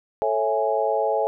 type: chord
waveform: sine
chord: A major seventh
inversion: none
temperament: equal with one note detuned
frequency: 440 / 550.5 / 659.3 / 830.6 Hz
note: A4 / C#5 / E5 / G#5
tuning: 0 / -12 / 0 / 0 cents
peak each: -25 dBFS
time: 0.22-1.27 s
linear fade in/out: 0 ms
effects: none